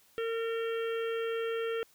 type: harmonic tone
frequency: 456.3 Hz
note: A#4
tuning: 37 cents flat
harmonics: 1 / 3 / 4 / 5 / 6 / 7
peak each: -31 / -41 / -45 / -49 / -47 / -47 dBFS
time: 0.18-1.83 s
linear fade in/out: 0 ms
effects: white hiss -64 dBFS RMS until 1.94 s